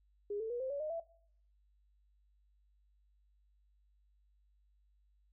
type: tone with pitch steps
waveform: sine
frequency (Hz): 410 / 444.5 / 482 / 522.6 / 566.6 / 614.3 / 666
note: G#4 / A4 / B4 / C5 / C#5 / D#5 / E5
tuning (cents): -22 / +18 / -42 / -2 / +38 / -22 / +18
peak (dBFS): -36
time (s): 0.3-1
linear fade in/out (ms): 5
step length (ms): 100
effects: noise-tail reverb RT60 0.6 s tail -20 dB re dry + added 50 Hz sine -68 dBFS peak until 5.32 s